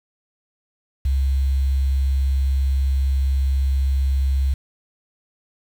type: tone with quantisation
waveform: sine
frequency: 67.4 Hz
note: C#2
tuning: 48 cents flat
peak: -16 dBFS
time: 1.05-4.54 s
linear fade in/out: 5 ms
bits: 7
effects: none